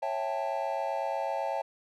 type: chord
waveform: triangle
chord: A dominant seventh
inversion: first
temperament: just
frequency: 550 / 660 / 792 / 880 Hz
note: C#5 / E5 / G5 / A5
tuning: -14 / +2 / +18 / 0 cents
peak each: -33 dBFS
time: 0.02-1.62 s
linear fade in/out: 10 ms
effects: none